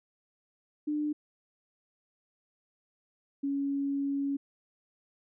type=tone pair in turn; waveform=sine; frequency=299 / 279.1 Hz; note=D4 / C#4; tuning=+31 / +12 cents; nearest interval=minor second; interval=119 cents; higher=first; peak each=-28 / -28 dBFS; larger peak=neither; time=0.87-1.13 / 3.43-4.37 s; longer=second; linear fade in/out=10 ms; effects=none